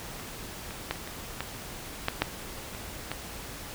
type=clicks; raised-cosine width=0.3 ms; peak=-26 / -24 / -12 / -26 / -23 / -15 / -9 / -7 / -25 / -15 dBFS; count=10; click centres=0.198 / 0.708 / 0.91 / 0.957 / 1.075 / 1.406 / 2.084 / 2.22 / 2.749 / 3.116 s; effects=pink hiss -41 dBFS RMS until 3.74 s